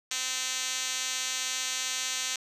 5% pulse tone with band-pass filter, 257.7 Hz, C4, 26 cents flat, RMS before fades -32 dBFS, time 0.11-2.36 s, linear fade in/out 2 ms, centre 5400 Hz, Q 5.3, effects none

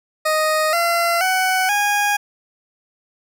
20% pulse tone with pitch steps, 622.3 / 682.6 / 748.6 / 821.1 Hz, D#5 / F5 / F#5 / G#5, 0 / -40 / +20 / -20 cents, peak -11 dBFS, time 0.25-2.17 s, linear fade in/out 10 ms, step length 480 ms, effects none

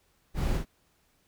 brown noise with echo, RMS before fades -28 dBFS, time 0.34-0.61 s, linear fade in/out 50 ms, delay 45 ms, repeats 1, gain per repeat -3 dB, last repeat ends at 0.655 s, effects pink hiss -69 dBFS RMS until 1.27 s

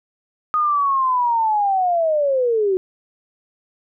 sine linear sweep, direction down, 1244.5 to 364.5 Hz, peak -15 dBFS, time 0.54-2.77 s, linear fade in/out 0 ms, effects none

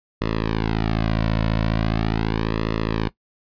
sawtooth tone with flanger, 54.7 Hz, A1, 9 cents flat, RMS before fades -22 dBFS, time 0.21-3.09 s, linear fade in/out 5 ms, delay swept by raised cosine 1.3 to 2.5 ms, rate 0.4 Hz, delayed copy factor -0.95, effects noise-tail reverb RT60 0.1 s tail -18 dB re dry + resampled to 11025 Hz

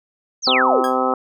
sine exponential sweep, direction down, 6645 to 289.1 Hz, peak -15 dBFS, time 0.42-0.83 s, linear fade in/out 50 ms
harmonic tone, 129 Hz, C3, 24 cents flat, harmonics 2 / 3 / 4 / 5 / 6 / 7 / 8 / 9 / 10, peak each -24 / -26 / -22 / -32 / -22 / -32 / -27 / -31 / -22 dBFS, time 0.47-1.14 s, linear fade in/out 2 ms
sawtooth tone with exponential decay, 1636 Hz, G#6, 26 cents flat, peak -22 dBFS, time 0.84-0.99 s, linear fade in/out 2 ms, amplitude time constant 31 ms
effects none

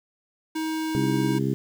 square tone, 316.9 Hz, D#4, 32 cents sharp, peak -26 dBFS, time 0.55-1.39 s, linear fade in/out 10 ms
harmonic tone, 67.2 Hz, C2, 47 cents sharp, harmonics 2 / 3 / 4 / 5 / 6, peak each -26 / -28 / -29 / -30 / -31 dBFS, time 0.95-1.54 s, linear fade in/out 0 ms
effects 8-bit

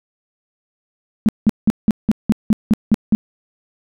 sine tone bursts, 215.8 Hz, A3, 33 cents flat, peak -8 dBFS, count 10, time 1.26-3.15 s, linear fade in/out 0 ms, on 27 ms, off 180 ms, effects none

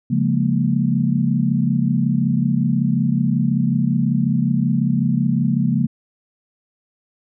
sine chord, Bb minor seventh, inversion first, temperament equal, 138.59 / 174.61 / 207.7 / 233.1 Hz, Db3 / F3 / Ab3 / Bb3, 0 / 0 / 0 / 0 cents, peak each -20 / -21 / -22 / -20 dBFS, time 0.1-5.87 s, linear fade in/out 10 ms, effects none

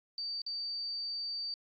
sine tone with dropouts, 4619 Hz, D8, 30 cents flat, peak -35 dBFS, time 0.18-1.54 s, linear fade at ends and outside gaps 1 ms, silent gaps 0.418-0.464 s, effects AAC 64 kbps

